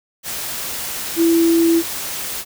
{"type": "tone in noise", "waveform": "sine", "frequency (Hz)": 332.9, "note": "E4", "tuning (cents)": 17, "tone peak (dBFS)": -11, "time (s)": [1.16, 1.83], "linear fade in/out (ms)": 50, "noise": "white", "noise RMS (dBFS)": -26, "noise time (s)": [0.23, 2.45], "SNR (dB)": 12, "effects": []}